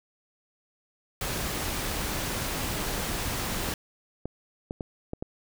pink noise, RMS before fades -31 dBFS, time 1.21-3.74 s, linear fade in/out 2 ms
clicks, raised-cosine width 2 ms, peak -19 dBFS, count 6, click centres 3.688 / 4.256 / 4.709 / 4.808 / 5.134 / 5.225 s
effects none

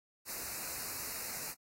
white band-stop noise, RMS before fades -41 dBFS, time 0.25-1.55 s, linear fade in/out 50 ms, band 2700 to 4000 Hz, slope 96 dB/octave, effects AAC 48 kbps

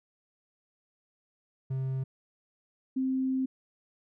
triangle / sine tone pair in turn, 132.2 / 262 Hz, C3 / C4, +18 / +2 cents, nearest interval octave, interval 1184 cents, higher second, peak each -27 / -26 dBFS, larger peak second, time 1.7-2.04 / 2.96-3.46 s, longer second, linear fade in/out 10 ms, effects none

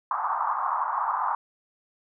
white band-pass noise, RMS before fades -27 dBFS, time 0.11-1.35 s, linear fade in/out 2 ms, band 820 to 1200 Hz, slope 48 dB/octave, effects none

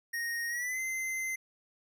square tone with pitch glide, 1864.7 to 2069 Hz, A#6 to C7, 0 to -20 cents, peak -33 dBFS, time 0.13-1.36 s, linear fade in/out 10 ms, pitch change +180 cents, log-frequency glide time 0.48-0.8 s, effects none

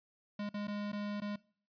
square tone with dropouts, 206 Hz, G#3, 14 cents flat, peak -37 dBFS, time 0.39-1.36 s, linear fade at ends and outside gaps 5 ms, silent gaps 0.492-0.541 / 0.672-0.68 / 0.919-0.929 / 1.203-1.218 s, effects noise-tail reverb RT60 0.5 s tail -23 dB re dry + resampled to 11025 Hz

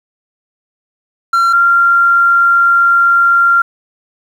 triangle / sine tone pair in turn, 1368 / 1383.9 Hz, F6 / F6, -36 / -16 cents, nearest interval unison, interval 20 cents, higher second, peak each -6 dBFS, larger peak neither, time 1.33-1.53 / 1.53-3.62 s, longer second, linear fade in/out 5 ms, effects 7-bit

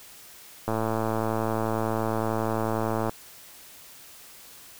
click train, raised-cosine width 1 ms, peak -13 dBFS, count 269, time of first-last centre 0.68-3.094 s, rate 111 Hz, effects white hiss -48 dBFS RMS until 4.79 s

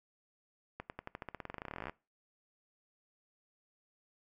accelerating click train, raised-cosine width 0.5 ms, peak -26 dBFS, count 27, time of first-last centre 0.8-1.896 s, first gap 99 ms, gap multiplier 0.92, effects noise-tail reverb RT60 0.3 s tail -22 dB re dry

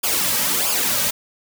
white noise with flanger, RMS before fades -20 dBFS, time 0.03-1.11 s, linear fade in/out 10 ms, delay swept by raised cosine 0.5 to 2.9 ms, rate 1.5 Hz, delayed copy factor -0.75, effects none

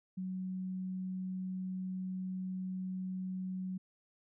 sine tone, 186.1 Hz, F#3, 10 cents sharp, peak -36 dBFS, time 0.17-3.78 s, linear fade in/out 10 ms, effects none

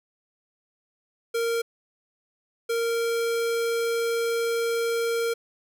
square tone pair in turn, 463.3 / 463.3 Hz, A#4 / A#4, -11 / -11 cents, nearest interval unison, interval 0 cents, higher neither, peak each -24 dBFS, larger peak neither, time 1.34-1.62 / 2.69-5.34 s, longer second, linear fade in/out 10 ms, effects none

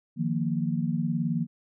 sine chord, Eb suspended second, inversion none, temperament equal, 155.56 / 174.61 / 233.1 Hz, Eb3 / F3 / Bb3, 0 / 0 / 0 cents, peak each -29 dBFS, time 0.16-1.47 s, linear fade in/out 50 ms, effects none

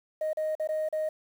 sine tone with dropouts, 622.3 Hz, D#5, in tune, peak -25 dBFS, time 0.21-1.09 s, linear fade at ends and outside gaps 5 ms, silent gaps 0.332-0.371 / 0.552-0.597 / 0.674-0.689 / 0.888-0.926 s, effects tanh soft clip ceiling -24 dBFS + 9-bit

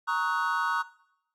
triangle chord, D# minor seventh, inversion second, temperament equal with one note detuned, 932.3 / 1108.7 / 1267 / 1480 Hz, A#5 / C#6 / D#6 / F#6, 0 / 0 / +31 / 0 cents, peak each -29 dBFS, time 0.07-0.83 s, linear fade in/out 20 ms, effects noise-tail reverb RT60 0.8 s tail -19 dB re dry

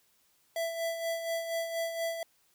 square tone with tremolo, 664 Hz, E5, 12 cents sharp, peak -30 dBFS, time 0.56-2.23 s, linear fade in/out 2 ms, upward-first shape sine, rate 4.2 Hz, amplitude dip 55%, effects white hiss -69 dBFS RMS until 2.54 s

